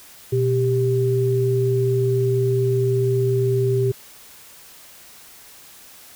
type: tone pair together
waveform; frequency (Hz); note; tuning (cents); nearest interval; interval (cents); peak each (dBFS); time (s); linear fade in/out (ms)
sine; 122.8 / 392.6; B2 / G4; -9 / +3; octave + minor sixth; 2012; -19 / -19; 0.32-3.92; 10
effects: white hiss -45 dBFS RMS until 6.15 s